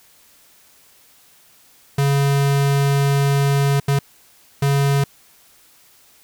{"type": "tone bursts at uneven times", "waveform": "square", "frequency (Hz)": 140, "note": "C#3", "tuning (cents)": 18, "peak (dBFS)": -15, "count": 3, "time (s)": [[1.98, 3.8], [3.88, 3.99], [4.62, 5.04]], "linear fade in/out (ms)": 5, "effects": ["white hiss -52 dBFS RMS until 6.23 s"]}